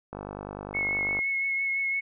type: click train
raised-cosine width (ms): 1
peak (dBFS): -22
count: 54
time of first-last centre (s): 0.13-1.19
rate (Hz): 50
type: tone with vibrato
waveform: sine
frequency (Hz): 2185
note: C#7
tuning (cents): -26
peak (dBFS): -25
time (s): 0.74-2.01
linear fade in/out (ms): 20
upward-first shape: triangle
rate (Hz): 5.9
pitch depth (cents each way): 20
effects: none